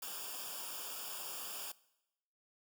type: noise with comb filter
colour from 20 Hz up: white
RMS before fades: -44 dBFS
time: 0.02-1.72 s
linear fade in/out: 5 ms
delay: 0.49 ms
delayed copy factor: -0.95
effects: noise-tail reverb RT60 0.9 s tail -21 dB re dry